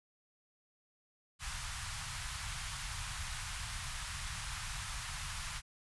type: band-stop noise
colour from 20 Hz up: pink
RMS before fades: -41 dBFS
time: 1.39-5.62 s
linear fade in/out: 50 ms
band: 130 to 970 Hz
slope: 24 dB/octave
effects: resampled to 24000 Hz